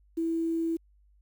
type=tone with quantisation; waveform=sine; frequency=329.6 Hz; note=E4; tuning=in tune; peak=-26 dBFS; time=0.17-0.77 s; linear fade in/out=10 ms; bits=9; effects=added 50 Hz sine -59 dBFS peak until 1.21 s